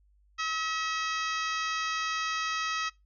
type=harmonic tone with a mistuned harmonic; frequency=642 Hz; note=E5; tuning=46 cents flat; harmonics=2 / 3 / 4 / 5 / 6 / 7 / 8 / 9 / 10; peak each=-32 / -36 / -38 / -40 / -42 / -43 / -44 / -45 / -46 dBFS; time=0.38-2.9 s; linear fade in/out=20 ms; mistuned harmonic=7; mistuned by=+64 cents; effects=noise-tail reverb RT60 0.2 s tail -23 dB re dry + added 50 Hz sine -61 dBFS peak until 3.05 s